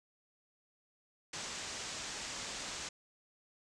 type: low-pass noise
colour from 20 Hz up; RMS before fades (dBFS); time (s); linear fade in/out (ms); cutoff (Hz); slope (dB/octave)
white; -43; 1.33-2.89; 5; 7800; 48
effects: none